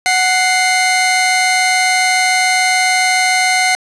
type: tone pair together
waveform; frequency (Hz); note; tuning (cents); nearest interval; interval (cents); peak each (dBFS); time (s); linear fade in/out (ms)
sawtooth; 740 / 2093; F#5 / C7; 0 / 0; octave + tritone; 1800; -10; 0.06-3.75; 0
effects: resampled to 24000 Hz + 7-bit